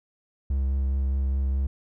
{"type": "tone with vibrato", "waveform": "triangle", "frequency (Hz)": 67.3, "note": "C2", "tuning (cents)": 49, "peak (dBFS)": -20, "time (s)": [0.5, 1.67], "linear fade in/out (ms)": 5, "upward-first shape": "sine", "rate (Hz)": 4.8, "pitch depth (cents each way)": 17, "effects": []}